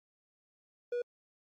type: tone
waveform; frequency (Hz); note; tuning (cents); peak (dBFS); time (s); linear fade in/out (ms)
triangle; 484.2; B4; -34; -29; 0.92-1.02; 5
effects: MP3 32 kbps